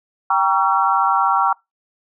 sine chord, G diminished seventh, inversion none, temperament just, 784 / 940.8 / 1128.9 / 1354.7 Hz, G5 / Bb5 / Db6 / Fb6, 0 / +16 / +31 / +47 cents, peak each -19 dBFS, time 0.3-1.53 s, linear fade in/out 5 ms, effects noise-tail reverb RT60 0.2 s tail -25 dB re dry

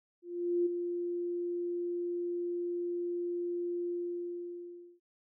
sine tone with ADSR envelope, 349.2 Hz, F4, in tune, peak -25 dBFS, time 0.22-5 s, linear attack 440 ms, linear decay 13 ms, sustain -7 dB, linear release 1100 ms, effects none

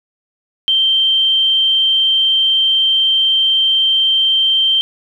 sine tone, 3136 Hz, G7, in tune, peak -10 dBFS, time 0.68-4.81 s, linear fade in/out 0 ms, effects 8-bit

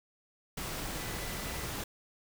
sine tone in noise, 1991 Hz, B6, 14 cents sharp, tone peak -49 dBFS, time 0.97-1.66 s, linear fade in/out 5 ms, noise pink, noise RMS -38 dBFS, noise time 0.57-1.84 s, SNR -14 dB, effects none

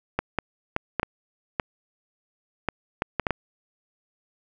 clicks, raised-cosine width 0.5 ms, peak -8 dBFS, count 11, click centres 0.19 / 0.387 / 0.764 / 0.997 / 1.031 / 1.598 / 2.687 / 3.021 / 3.197 / 3.268 / 3.307 s, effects none

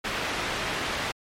white low-pass noise, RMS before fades -30 dBFS, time 0.04-1.12 s, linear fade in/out 10 ms, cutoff 2600 Hz, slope 12 dB/octave, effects MP3 64 kbps

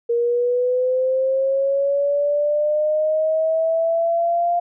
sine linear sweep, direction up, 468.5 to 698.5 Hz, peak -16 dBFS, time 0.09-4.6 s, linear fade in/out 10 ms, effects none

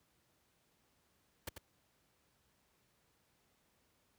pink noise with echo, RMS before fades -41 dBFS, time 1.47-1.49 s, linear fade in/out 5 ms, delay 91 ms, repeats 1, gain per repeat -7 dB, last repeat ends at 1.581 s, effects pink hiss -75 dBFS RMS until 4.18 s + high-pass 60 Hz 12 dB/octave

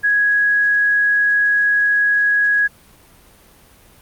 sine tone, 1664 Hz, G#6, 3 cents sharp, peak -12 dBFS, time 0.03-2.68 s, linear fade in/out 20 ms, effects pink hiss -48 dBFS RMS until 4.01 s + Opus 32 kbps

